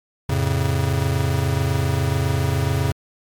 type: chord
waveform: square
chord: F augmented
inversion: none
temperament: just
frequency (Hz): 87.31 / 109.13 / 136.42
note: F2 / A2 / C#3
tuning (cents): 0 / -14 / -27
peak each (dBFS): -23 / -25 / -22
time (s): 0.29-2.92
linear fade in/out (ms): 5
effects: MP3 96 kbps